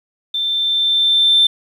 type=tone with level ramp; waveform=sine; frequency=3560 Hz; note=A7; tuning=20 cents sharp; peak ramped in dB=-17 to -7 dBFS; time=0.34-1.47 s; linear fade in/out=5 ms; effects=tanh soft clip ceiling -4 dBFS + 8-bit